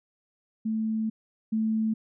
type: tone pair in turn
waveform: sine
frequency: 220 / 220 Hz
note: A3 / A3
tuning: 0 / 0 cents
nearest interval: unison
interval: 0 cents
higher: neither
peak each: -25 / -23 dBFS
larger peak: second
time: 0.65-1.1 / 1.52-1.94 s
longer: first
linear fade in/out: 10 ms
effects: none